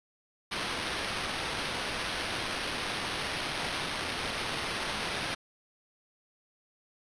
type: noise with sample-and-hold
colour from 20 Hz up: blue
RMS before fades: -34 dBFS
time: 0.51-5.35 s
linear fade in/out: 10 ms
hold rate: 7350 Hz
effects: resampled to 22050 Hz